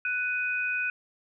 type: tone pair together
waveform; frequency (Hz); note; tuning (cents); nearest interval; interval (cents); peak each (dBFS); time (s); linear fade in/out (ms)
sine; 1486 / 2499; F#6 / D#7; +7 / +7; major sixth; 900; -29 / -29; 0.05-0.9; 2
effects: none